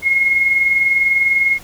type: tone pair together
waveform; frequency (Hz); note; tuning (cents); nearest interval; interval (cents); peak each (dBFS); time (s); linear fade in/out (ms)
sine; 2138 / 2158; C7 / C#7; +37 / -47; unison; 16; -22 / -12; 0.02-1.59; 50
effects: pink hiss -40 dBFS RMS until 1.63 s